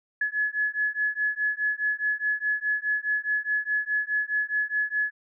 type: beating tone pair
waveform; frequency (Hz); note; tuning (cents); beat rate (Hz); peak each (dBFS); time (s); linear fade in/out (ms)
sine; 1700 / 1704.8; G#6 / G#6; +40 / +45; 4.8; -27; 0.21-5.11; 5
effects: none